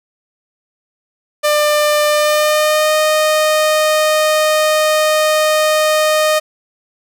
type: tone with pitch glide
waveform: sawtooth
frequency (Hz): 597 to 617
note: D5 to D#5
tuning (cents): +28 to -15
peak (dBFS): -7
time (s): 1.43-6.4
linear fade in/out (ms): 20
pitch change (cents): +57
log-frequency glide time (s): 2.06-2.94
effects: none